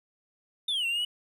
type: linear two-way sweep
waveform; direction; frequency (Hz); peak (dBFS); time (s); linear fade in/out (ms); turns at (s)
triangle; down then up; 3653 to 2700 to 2969; -25; 0.68-1.05; 5; 0.86
effects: none